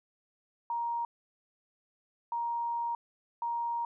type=tone bursts at uneven times; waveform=sine; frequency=939 Hz; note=A#5; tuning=12 cents sharp; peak=-30 dBFS; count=3; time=0.7-1.05 / 2.32-2.95 / 3.42-3.85 s; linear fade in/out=2 ms; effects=none

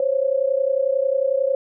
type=tone pair together; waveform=sine; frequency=523.9 / 555 Hz; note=C5 / C#5; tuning=+2 / +2 cents; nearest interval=minor second; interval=100 cents; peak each=-20 dBFS; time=0-1.55 s; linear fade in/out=2 ms; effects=none

